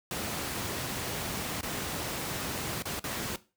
pink noise with dropouts, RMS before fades -34 dBFS, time 0.11-3.36 s, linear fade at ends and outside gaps 2 ms, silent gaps 1.61-1.63 / 2.823-2.854 / 2.995-3.04 s, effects noise-tail reverb RT60 0.3 s tail -17 dB re dry + high-pass 80 Hz 12 dB/octave

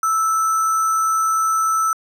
sine tone with sample-and-hold, 1318.5 Hz, E6, in tune, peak -15 dBFS, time 0.03-1.93 s, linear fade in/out 2 ms, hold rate 7350 Hz, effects low-pass 12000 Hz 12 dB/octave

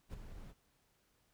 brown noise with ADSR envelope, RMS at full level -41 dBFS, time 0.09-0.54 s, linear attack 46 ms, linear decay 10 ms, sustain -9 dB, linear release 39 ms, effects pink hiss -75 dBFS RMS until 1.33 s

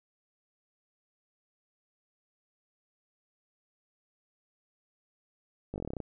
slowing click train, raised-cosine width 2 ms, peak -23 dBFS, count 11, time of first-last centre 5.74-6.003 s, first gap 19 ms, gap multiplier 1.07, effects none

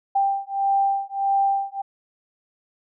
sine beating tone pair, 788 / 789.6 Hz, G5 / G5, +9 / +12 cents, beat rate 1.6 Hz, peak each -22 / -22 dBFS, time 0.15-1.82 s, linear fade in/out 10 ms, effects none

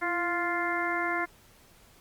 harmonic tone with a mistuned harmonic, 349.2 Hz, F4, in tune, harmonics 1 / 2 / 3 / 4 / 5 / 6, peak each -34 / -34 / -34 / -34 / -34 / -34 dBFS, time 0.01-1.26 s, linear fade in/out 20 ms, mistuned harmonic 1, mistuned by -52 cents, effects pink hiss -58 dBFS RMS until 2 s + Opus 48 kbps

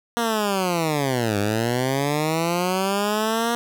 10% pulse linear two-way sweep, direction down then up, 237.7 to 100 to 237.7 Hz, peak -12 dBFS, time 0.17-3.55 s, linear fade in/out 0 ms, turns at 1.38 s, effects none

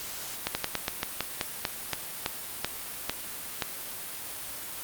slowing click train, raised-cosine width 0.2 ms, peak -9 dBFS, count 14, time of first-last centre 0.47-3.622 s, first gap 80 ms, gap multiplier 1.17, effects white hiss -38 dBFS RMS until 4.83 s + Opus 48 kbps

